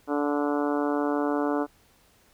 harmonic tone, 145.6 Hz, D3, 15 cents flat, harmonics 2 / 3 / 4 / 5 / 6 / 7 / 8 / 9 / 10, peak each -26 / -30 / -32 / -34 / -36 / -37 / -38 / -39 / -40 dBFS, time 0.07-1.67 s, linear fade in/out 50 ms, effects pink hiss -61 dBFS RMS until 2.33 s

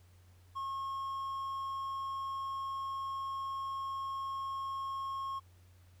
triangle tone, 1084 Hz, C#6, 39 cents flat, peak -34 dBFS, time 0.55-5.4 s, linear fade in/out 20 ms, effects added 90 Hz sine -58 dBFS peak until 6 s + pink hiss -69 dBFS RMS until 6 s

